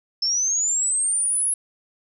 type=linear sweep; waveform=sine; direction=up; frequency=5260 to 10620 Hz; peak=-19 dBFS; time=0.22-1.54 s; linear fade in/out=5 ms; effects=none